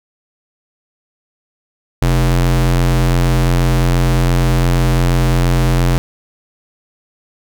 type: ring-modulated tone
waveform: square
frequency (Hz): 87.31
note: F2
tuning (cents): 0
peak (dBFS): -8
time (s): 2.02-5.98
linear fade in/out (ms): 0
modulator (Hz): 43
effects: none

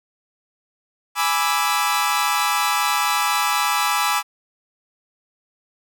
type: chord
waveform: sawtooth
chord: E dominant seventh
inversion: first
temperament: equal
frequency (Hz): 830.6 / 987.8 / 1174.7 / 1318.5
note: G#5 / B5 / D6 / E6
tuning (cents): 0 / 0 / 0 / 0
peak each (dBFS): -20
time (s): 1.15-4.23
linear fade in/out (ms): 50
effects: none

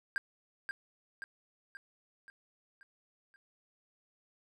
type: tone with echo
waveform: triangle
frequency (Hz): 1601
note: G6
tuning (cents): +36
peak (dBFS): -28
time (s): 0.16-0.18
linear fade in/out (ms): 0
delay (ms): 530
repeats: 6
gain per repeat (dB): -5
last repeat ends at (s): 3.36
effects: none

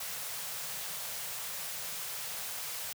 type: band-stop noise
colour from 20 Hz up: white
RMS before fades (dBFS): -39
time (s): 0-2.93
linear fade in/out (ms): 5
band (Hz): 190 to 440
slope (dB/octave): 48
effects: high-pass 100 Hz 12 dB/octave

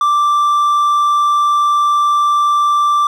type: tone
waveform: triangle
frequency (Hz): 1174.7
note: D6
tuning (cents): 0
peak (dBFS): -8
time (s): 0.01-3.07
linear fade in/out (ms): 2
effects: none

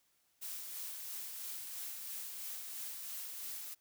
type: noise with tremolo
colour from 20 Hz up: blue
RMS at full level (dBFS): -43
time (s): 0.41-3.75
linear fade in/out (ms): 20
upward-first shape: sine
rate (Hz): 3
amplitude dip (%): 30
effects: white hiss -75 dBFS RMS until 3.8 s

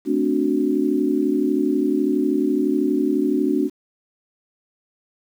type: chord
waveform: sine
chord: D dominant seventh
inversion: second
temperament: equal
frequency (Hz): 220 / 261.6 / 293.7 / 370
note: A3 / C4 / D4 / F#4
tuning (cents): 0 / 0 / 0 / 0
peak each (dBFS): -26 / -23 / -20 / -23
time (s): 0.05-3.7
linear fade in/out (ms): 50
effects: 8-bit

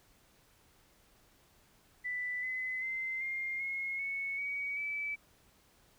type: tone with pitch steps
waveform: sine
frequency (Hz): 1985 / 2028 / 2072 / 2116 / 2162 / 2209 / 2257 / 2305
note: B6 / B6 / C7 / C7 / C#7 / C#7 / C#7 / D7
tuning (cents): +8 / +45 / -17 / +19 / -44 / -7 / +31 / -33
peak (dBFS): -34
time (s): 2.04-5.16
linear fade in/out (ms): 20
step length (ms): 390
effects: pink hiss -66 dBFS RMS until 5.98 s

